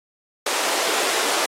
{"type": "high-pass noise", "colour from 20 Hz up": "pink", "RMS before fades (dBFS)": -22, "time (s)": [0.46, 1.46], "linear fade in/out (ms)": 5, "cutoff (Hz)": 380, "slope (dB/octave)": 24, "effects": ["low-pass 10000 Hz 12 dB/octave", "AAC 48 kbps"]}